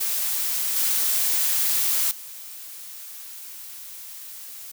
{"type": "noise with level steps", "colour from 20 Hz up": "blue", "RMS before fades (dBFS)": [-25, -22, -39], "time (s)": [0, 4.72], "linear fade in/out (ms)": 10, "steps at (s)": [0.76, 2.11], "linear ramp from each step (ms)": 2, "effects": []}